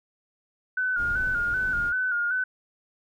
sine tone with vibrato, 1464 Hz, F#6, 19 cents flat, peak -23 dBFS, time 0.77-2.44 s, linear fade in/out 5 ms, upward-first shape square, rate 2.6 Hz, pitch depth 51 cents each way
brown noise, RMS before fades -37 dBFS, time 0.96-1.93 s, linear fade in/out 50 ms
effects none

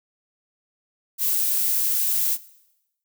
violet noise, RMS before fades -22 dBFS, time 1.18-2.38 s, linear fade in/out 50 ms, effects noise-tail reverb RT60 0.9 s tail -19 dB re dry

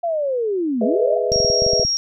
sine linear two-way sweep, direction down then up, 698.5 to 207.7 to 698.5 Hz, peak -18 dBFS, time 0.03-1.18 s, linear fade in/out 10 ms, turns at 0.84 s
sine chord, E major seventh, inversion first, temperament equal, 415.3 / 493.9 / 622.3 / 659.3 Hz, G#4 / B4 / D#5 / E5, 0 / 0 / 0 / 0 cents, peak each -23 / -21 / -25 / -24 dBFS, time 0.81-1.84 s, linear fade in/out 5 ms
clicks, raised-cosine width 5 ms, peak -15 dBFS, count 10, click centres 1.319 / 1.36 / 1.402 / 1.448 / 1.501 / 1.621 / 1.665 / 1.734 / 1.797 / 1.85 s
sine tone, 5590 Hz, F8, 1 cent sharp, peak -17 dBFS, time 1.32-1.97 s, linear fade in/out 0 ms
effects none

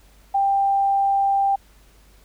sine tone, 790 Hz, G5, 13 cents sharp, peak -16 dBFS, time 0.34-1.56 s, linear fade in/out 10 ms, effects added 50 Hz sine -51 dBFS peak until 2.24 s + pink hiss -56 dBFS RMS until 2.24 s

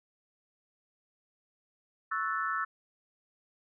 sine chord, F# minor seventh, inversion second, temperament equal, 1108.7 / 1318.5 / 1480 / 1760 Hz, C#6 / E6 / F#6 / A6, 0 / 0 / 0 / 0 cents, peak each -37 / -32 / -37 / -37 dBFS, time 2.11-2.65 s, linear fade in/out 10 ms, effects none

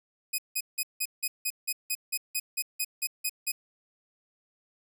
5% pulse tone bursts, 2502 Hz, D#7, 9 cents sharp, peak -18 dBFS, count 15, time 0.33-3.52 s, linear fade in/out 10 ms, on 54 ms, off 170 ms, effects none

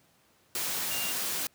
sine tone in noise, 2794 Hz, F7, in tune, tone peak -36 dBFS, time 0.91-1.12 s, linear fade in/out 2 ms, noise white, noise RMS -32 dBFS, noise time 0.55-1.47 s, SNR -7 dB, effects pink hiss -65 dBFS RMS until 1.54 s + high-pass 100 Hz 12 dB/octave

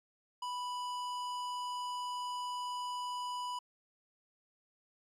triangle tone with hard clipping, 987.8 Hz, B5, in tune, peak -38 dBFS, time 0.42-3.59 s, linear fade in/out 5 ms, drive 18 dB, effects MP3 96 kbps

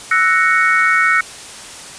sine chord, F# dominant seventh, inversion third, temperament equal, 1318.5 / 1480 / 1864.7 / 2217 Hz, E6 / F#6 / A#6 / C#7, 0 / 0 / 0 / 0 cents, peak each -16 dBFS, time 0.11-1.21 s, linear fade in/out 5 ms, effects white hiss -33 dBFS RMS until 1.98 s + resampled to 22050 Hz

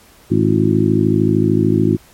harmonic tone with a mistuned harmonic, 53.4 Hz, G#1, 49 cents sharp, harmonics 2 / 3 / 4 / 5 / 6 / 7, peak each -18 / -18 / -18 / -18 / -18 / -18 dBFS, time 0.3-1.97 s, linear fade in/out 20 ms, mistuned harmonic 7, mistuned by -67 cents, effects pink hiss -47 dBFS RMS until 2.13 s + MP3 64 kbps

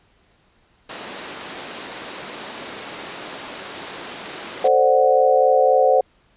pink high-pass noise, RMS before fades -33 dBFS, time 0.89-4.68 s, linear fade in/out 5 ms, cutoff 290 Hz, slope 12 dB/octave
sine chord, D dominant seventh, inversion second, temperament equal, 440 / 523.3 / 587.3 / 740 Hz, A4 / C5 / D5 / F#5, 0 / 0 / 0 / 0 cents, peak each -21 / -15 / -21 / -17 dBFS, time 4.64-6.01 s, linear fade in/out 5 ms
effects pink hiss -59 dBFS RMS until 6.36 s + resampled to 8000 Hz

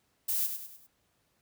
violet noise with echo, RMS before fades -30 dBFS, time 0.28-0.47 s, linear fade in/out 10 ms, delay 100 ms, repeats 4, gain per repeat -7 dB, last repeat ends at 0.87 s, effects pink hiss -73 dBFS RMS until 1.41 s + high-pass 60 Hz 12 dB/octave

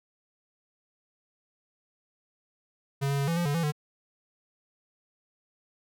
square tone with pitch steps, 138.7 / 140.2 / 139.4 / 167.4 / 173.1 / 143.8 / 167.4 / 149.4 Hz, C#3 / C#3 / C#3 / E3 / F3 / D3 / E3 / D3, +1 / +20 / +10 / +27 / -15 / -36 / +27 / +30 cents, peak -26 dBFS, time 3.01-3.722 s, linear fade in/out 20 ms, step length 89 ms, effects none

